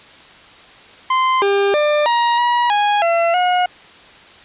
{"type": "tone with pitch steps", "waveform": "40% pulse", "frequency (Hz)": [1038, 399.5, 596, 946, 962, 826, 676, 723], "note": ["C6", "G4", "D5", "A#5", "B5", "G#5", "E5", "F#5"], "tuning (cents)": [-14, 33, 25, 25, -46, -10, 43, -40], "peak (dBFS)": -12, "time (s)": [1.1, 3.66], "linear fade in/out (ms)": 5, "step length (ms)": 320, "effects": ["white hiss -42 dBFS RMS until 4.44 s", "resampled to 8000 Hz"]}